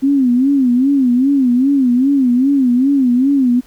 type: tone with vibrato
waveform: sine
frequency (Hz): 261.6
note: C4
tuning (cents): 0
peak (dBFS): -9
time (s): 0.02-3.61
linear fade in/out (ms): 20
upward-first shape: sine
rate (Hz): 2.5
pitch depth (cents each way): 140
effects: pink hiss -48 dBFS RMS until 3.66 s